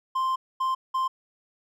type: tone bursts at uneven times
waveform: triangle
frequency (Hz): 1046.5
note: C6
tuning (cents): 0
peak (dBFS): -21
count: 3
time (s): 0.15-0.36 / 0.6-0.75 / 0.94-1.08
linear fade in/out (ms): 10
effects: none